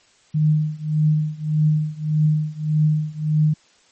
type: tone with tremolo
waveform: sine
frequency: 153.4 Hz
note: D#3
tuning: 24 cents flat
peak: -12 dBFS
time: 0.34-3.54 s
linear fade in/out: 10 ms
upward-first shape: triangle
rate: 1.7 Hz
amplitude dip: 95%
effects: white hiss -56 dBFS RMS until 3.91 s + MP3 32 kbps